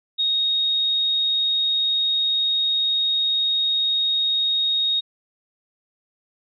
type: tone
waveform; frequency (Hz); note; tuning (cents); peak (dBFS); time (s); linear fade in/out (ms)
sine; 3738; A#7; +4; -18; 0.18-5.01; 20
effects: none